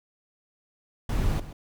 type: noise with echo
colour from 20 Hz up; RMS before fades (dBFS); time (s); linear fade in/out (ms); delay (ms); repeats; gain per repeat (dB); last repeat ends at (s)
brown; -25; 1.09-1.4; 5; 130; 1; -13; 1.53
effects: none